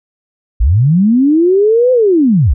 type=linear two-way sweep; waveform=sine; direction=up then down; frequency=46.6 to 516 to 46.6 Hz; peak=-6 dBFS; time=0.6-2.54 s; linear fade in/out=10 ms; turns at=1.92 s; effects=none